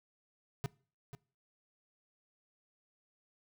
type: tone with echo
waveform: square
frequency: 138.59 Hz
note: C#3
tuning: in tune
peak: -33 dBFS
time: 0.64-0.66 s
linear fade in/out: 0 ms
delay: 490 ms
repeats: 1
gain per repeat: -12 dB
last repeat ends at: 1.15 s
effects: noise-tail reverb RT60 0.4 s tail -22 dB re dry